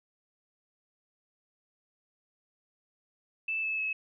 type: tone with pitch steps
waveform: sine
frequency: 2637 / 2610 / 2583 Hz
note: E7 / E7 / E7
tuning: 0 / -18 / -36 cents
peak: -29 dBFS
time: 3.48-3.93 s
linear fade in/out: 5 ms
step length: 150 ms
effects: none